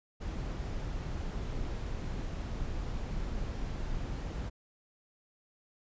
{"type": "noise", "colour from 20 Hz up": "brown", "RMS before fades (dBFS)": -36, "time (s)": [0.2, 4.5], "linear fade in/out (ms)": 20, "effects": ["resampled to 16000 Hz"]}